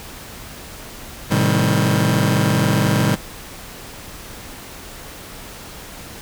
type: chord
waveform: sawtooth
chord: A half-diminished seventh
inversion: none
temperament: just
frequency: 110 / 132 / 158.4 / 198 Hz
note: A2 / C3 / Eb3 / G3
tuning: 0 / +16 / +31 / +18 cents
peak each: -16 dBFS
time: 1.3-3.16 s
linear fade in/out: 20 ms
effects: pink hiss -36 dBFS RMS until 6.21 s